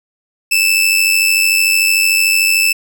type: tone with amplitude modulation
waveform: sawtooth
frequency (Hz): 2637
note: E7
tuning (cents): 0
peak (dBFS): -4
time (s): 0.51-2.73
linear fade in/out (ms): 10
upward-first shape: sine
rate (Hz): 93.4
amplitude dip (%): 60
effects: none